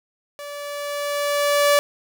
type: tone with level ramp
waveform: sawtooth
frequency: 578 Hz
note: D5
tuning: 28 cents flat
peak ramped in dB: -29 to -9 dBFS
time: 0.39-1.79 s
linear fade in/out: 0 ms
effects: none